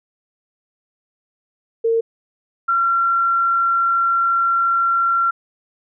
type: tone pair in turn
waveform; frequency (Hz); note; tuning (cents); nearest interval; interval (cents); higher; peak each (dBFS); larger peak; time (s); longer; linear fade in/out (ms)
sine; 456.2 / 1367.1; A#4 / F6; -37 / -37; octave + perfect fifth; 1900; second; -14; neither; 1.84-2.01 / 2.68-5.31; second; 10
effects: none